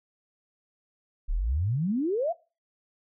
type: exponential sweep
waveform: sine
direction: up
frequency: 32.7 to 727 Hz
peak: -24 dBFS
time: 1.28-2.33 s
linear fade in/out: 20 ms
effects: noise-tail reverb RT60 0.3 s tail -20 dB re dry